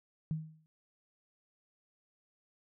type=tone with exponential decay; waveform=sine; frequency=157.5 Hz; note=D#3; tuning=21 cents sharp; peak=-29 dBFS; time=0.31-0.66 s; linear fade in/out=0 ms; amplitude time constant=74 ms; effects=none